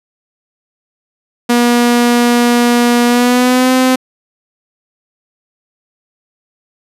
sawtooth tone with pitch glide, 240 to 257.2 Hz, B3 to C4, -49 to -30 cents, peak -4 dBFS, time 1.49-3.96 s, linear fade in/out 10 ms, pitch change +119 cents, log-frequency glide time 3.06-3.72 s, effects resampled to 32000 Hz

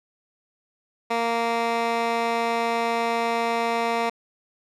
15% pulse tone with band-pass filter, 232 Hz, A#3, 8 cents flat, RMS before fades -24 dBFS, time 1.1-4.1 s, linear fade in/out 10 ms, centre 1300 Hz, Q 0.6, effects none

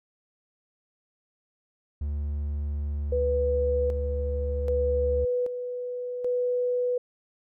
triangle tone with pitch glide, 73 to 72.41 Hz, D2 to D2, -10 to -24 cents, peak -25 dBFS, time 2.01-5.25 s, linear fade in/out 5 ms, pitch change -14 cents, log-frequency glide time 2.58-4.31 s
sine tone with tremolo, 493.9 Hz, B4, in tune, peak -23 dBFS, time 3.12-6.98 s, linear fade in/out 5 ms, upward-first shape square, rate 0.64 Hz, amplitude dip 55%
effects none

